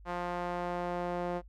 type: tone with band-pass filter sweep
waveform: sawtooth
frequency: 176.2 Hz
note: F3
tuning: 16 cents sharp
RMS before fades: -35 dBFS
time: 0.05-1.42 s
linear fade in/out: 50 ms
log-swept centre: 930 to 570 Hz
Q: 1.2
effects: noise-tail reverb RT60 0.1 s tail -20 dB re dry + added 50 Hz sine -50 dBFS peak until 1.48 s